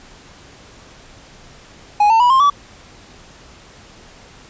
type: tone with pitch steps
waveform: triangle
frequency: 830.6 / 900.6 / 976.4 / 1058.7 / 1147.8 Hz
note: G#5 / A5 / B5 / C6 / D6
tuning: 0 / +40 / -20 / +20 / -40 cents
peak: -7 dBFS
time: 2-2.5 s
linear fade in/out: 5 ms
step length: 100 ms
effects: pink hiss -43 dBFS RMS until 4.49 s + resampled to 16000 Hz

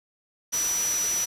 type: tone in noise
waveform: sine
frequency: 5900 Hz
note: F#8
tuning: 6 cents flat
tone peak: -24 dBFS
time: 0.52-1.26 s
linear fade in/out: 20 ms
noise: white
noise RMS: -31 dBFS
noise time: 0.52-1.26 s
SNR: +4 dB
effects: resampled to 32000 Hz

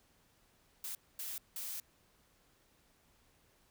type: noise bursts at uneven times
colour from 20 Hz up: blue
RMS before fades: -42 dBFS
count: 3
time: 0.84-0.95 / 1.19-1.38 / 1.56-1.8 s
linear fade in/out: 2 ms
effects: pink hiss -70 dBFS RMS until 3.7 s

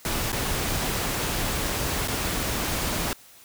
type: noise with dropouts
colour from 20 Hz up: pink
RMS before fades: -27 dBFS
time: 0.05-3.13 s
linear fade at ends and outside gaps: 1 ms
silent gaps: 0.319-0.328 / 2.076-2.082 s
effects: white hiss -51 dBFS RMS until 3.44 s

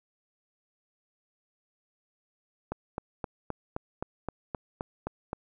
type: click train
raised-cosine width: 1 ms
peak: -18 dBFS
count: 11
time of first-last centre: 2.72-5.331 s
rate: 3.83 Hz
effects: none

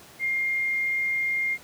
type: tone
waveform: sine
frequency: 2119 Hz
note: C7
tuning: 21 cents sharp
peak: -23 dBFS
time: 0.19-1.58 s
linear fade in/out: 50 ms
effects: pink hiss -49 dBFS RMS until 1.63 s + high-pass 100 Hz 12 dB/octave

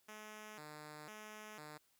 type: tone with vibrato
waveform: 5% pulse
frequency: 179.8 Hz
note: F#3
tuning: 49 cents flat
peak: -39 dBFS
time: 0.08-1.78 s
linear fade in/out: 10 ms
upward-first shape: square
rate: 1 Hz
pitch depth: 300 cents each way
effects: white hiss -75 dBFS RMS until 1.99 s

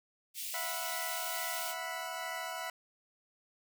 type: high-pass noise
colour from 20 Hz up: white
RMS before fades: -40 dBFS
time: 0.34-1.75 s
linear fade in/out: 50 ms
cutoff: 2200 Hz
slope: 48 dB/octave
type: chord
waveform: 20% pulse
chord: E suspended second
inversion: none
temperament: equal with one note detuned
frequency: 659.3 / 732.3 / 987.8 Hz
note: E5 / F#5 / B5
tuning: 0 / -18 / 0 cents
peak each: -37 dBFS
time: 0.54-2.7 s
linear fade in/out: 2 ms
effects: none

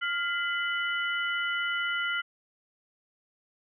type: tone cluster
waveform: sine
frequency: 1401 / 2026 / 2979 Hz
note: F6 / B6 / F#7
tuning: +5 / +44 / +11 cents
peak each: -29 / -33 / -35 dBFS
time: 0.01-2.22 s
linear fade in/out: 20 ms
effects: none

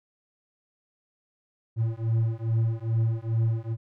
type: beating tone pair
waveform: triangle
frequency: 112.1 / 114.5 Hz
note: A2 / A#2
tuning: +33 / -31 cents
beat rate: 2.4 Hz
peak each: -24 dBFS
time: 1.76-3.77 s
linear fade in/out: 50 ms
effects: none

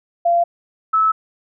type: tone pair in turn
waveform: sine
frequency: 688 / 1302.5 Hz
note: F5 / E6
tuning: -26 / -21 cents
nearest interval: major seventh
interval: 1105 cents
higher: second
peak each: -12 dBFS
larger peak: neither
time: 0.25-0.44 / 0.93-1.12 s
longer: neither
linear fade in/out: 10 ms
effects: none

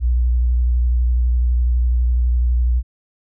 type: tone with vibrato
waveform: sine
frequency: 60.6 Hz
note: B1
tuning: 32 cents flat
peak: -13 dBFS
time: 0-2.83 s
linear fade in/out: 50 ms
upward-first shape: sine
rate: 12 Hz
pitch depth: 34 cents each way
effects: none

